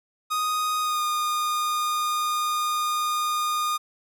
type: tone with pitch glide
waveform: 45% pulse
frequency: 1244.5 to 1221.7 Hz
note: D#6 to D#6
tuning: 0 to -32 cents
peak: -23 dBFS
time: 0.3-3.78 s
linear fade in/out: 20 ms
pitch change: -32 cents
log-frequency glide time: 0.81-1.02 s
effects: none